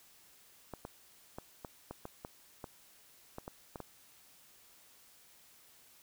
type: clicks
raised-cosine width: 1 ms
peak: -28 dBFS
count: 12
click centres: 0.737 / 0.851 / 1.385 / 1.648 / 1.91 / 2.054 / 2.249 / 2.642 / 3.384 / 3.479 / 3.758 / 3.803 s
effects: white hiss -62 dBFS RMS until 6.02 s